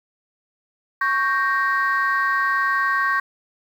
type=chord; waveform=sine; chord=G diminished; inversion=second; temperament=equal; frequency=1108.7 / 1568 / 1864.7 Hz; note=Db6 / G6 / Bb6; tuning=0 / 0 / 0 cents; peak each=-20 / -21 / -23 dBFS; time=1.01-3.2 s; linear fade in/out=5 ms; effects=tanh soft clip ceiling -11 dBFS + 8-bit